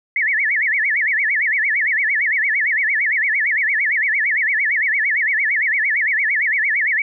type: tone with vibrato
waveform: sine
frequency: 1975.5 Hz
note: B6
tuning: in tune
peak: -15 dBFS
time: 0.16-7.02 s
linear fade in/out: 2 ms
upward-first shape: sine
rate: 8.8 Hz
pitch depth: 250 cents each way
effects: none